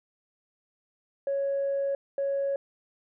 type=tone bursts at uneven times; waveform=sine; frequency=554.4 Hz; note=C#5; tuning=in tune; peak=-24 dBFS; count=2; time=1.27-1.95 / 2.18-2.56 s; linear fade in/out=2 ms; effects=tanh soft clip ceiling -22 dBFS